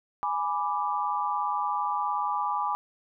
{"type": "chord", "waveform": "sine", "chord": "G# diminished", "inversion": "none", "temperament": "equal", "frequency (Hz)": [830.6, 987.8, 1174.7], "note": ["G#5", "B5", "D6"], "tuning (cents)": [0, 0, 0], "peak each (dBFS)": -30, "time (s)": [0.23, 2.75], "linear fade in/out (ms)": 0, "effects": []}